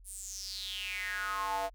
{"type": "tone with high-pass filter sweep", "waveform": "square", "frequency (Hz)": 97.4, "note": "G2", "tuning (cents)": -11, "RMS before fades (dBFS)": -37, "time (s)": [0.04, 1.7], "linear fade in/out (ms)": 50, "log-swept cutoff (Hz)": [10000, 670], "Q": 6.6, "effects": ["added 42 Hz sine -52 dBFS peak until 1.74 s"]}